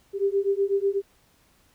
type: beating tone pair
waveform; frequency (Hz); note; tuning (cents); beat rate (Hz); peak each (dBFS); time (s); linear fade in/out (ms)
sine; 392 / 400.1; G4 / G4; 0 / +35; 8.1; -24; 0.13-1.02; 50
effects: pink hiss -62 dBFS RMS until 1.74 s